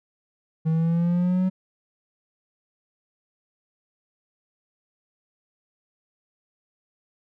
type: exponential sweep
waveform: triangle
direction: up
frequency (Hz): 158.7 to 188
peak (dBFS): -17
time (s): 0.65-1.5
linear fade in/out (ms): 20
effects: none